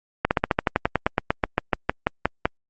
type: slowing click train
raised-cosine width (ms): 0.5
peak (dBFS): -3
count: 20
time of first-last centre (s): 0.25-2.455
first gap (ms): 59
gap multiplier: 1.07
effects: Opus 48 kbps